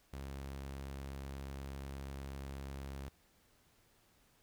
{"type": "tone", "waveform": "sawtooth", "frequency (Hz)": 68.3, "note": "C#2", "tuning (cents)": -25, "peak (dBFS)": -39, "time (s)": [0.13, 3.09], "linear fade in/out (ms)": 5, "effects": ["pink hiss -70 dBFS RMS until 4.42 s"]}